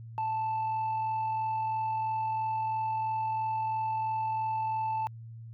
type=tone with amplitude modulation; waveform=sine; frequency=880 Hz; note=A5; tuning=in tune; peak=-25 dBFS; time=0.18-5.07 s; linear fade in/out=0 ms; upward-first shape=sine; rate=43 Hz; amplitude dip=25%; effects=tanh soft clip ceiling -27 dBFS + added 114 Hz sine -42 dBFS peak until 5.53 s